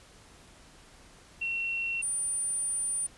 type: tone pair in turn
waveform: sine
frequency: 2723 / 9335 Hz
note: F7 / D9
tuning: -44 / -12 cents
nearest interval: octave + major sixth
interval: 2132 cents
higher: second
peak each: -29 / -28 dBFS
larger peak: second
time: 1.41-2.02 / 2.02-3.07 s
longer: second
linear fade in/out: 10 ms
effects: pink hiss -55 dBFS RMS until 3.17 s + resampled to 24000 Hz